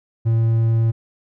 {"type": "tone", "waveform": "triangle", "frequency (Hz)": 113.7, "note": "A#2", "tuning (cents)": -43, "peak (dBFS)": -12, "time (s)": [0.25, 0.92], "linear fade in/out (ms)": 20, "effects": []}